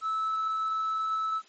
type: tone with tanh clipping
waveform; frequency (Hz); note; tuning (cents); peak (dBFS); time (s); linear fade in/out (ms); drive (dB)
triangle; 1306; E6; -17; -27; 0.01-1.42; 50; 6
effects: white hiss -57 dBFS RMS until 1.48 s + MP3 32 kbps